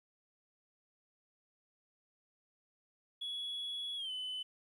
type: tone with pitch glide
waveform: sine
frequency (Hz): 3370 to 3020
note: G#7 to F#7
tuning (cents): +25 to +35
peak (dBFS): -36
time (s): 3.21-4.43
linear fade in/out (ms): 10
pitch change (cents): -190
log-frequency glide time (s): 3.96-4.11
effects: tanh soft clip ceiling -36 dBFS + 12-bit